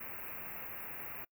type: band-stop noise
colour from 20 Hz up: white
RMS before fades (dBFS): -44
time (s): 0-1.25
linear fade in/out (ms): 10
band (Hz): 2700 to 13000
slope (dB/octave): 96
effects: noise-tail reverb RT60 0.1 s tail -24 dB re dry